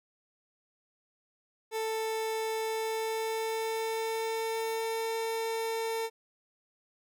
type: tone with pitch glide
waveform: 30% pulse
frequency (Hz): 442.8 to 451.6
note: A4 to A4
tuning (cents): +11 to +45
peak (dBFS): -28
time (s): 1.71-6.1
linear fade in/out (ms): 50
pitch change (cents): +34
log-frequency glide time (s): 2.6-5.17
effects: none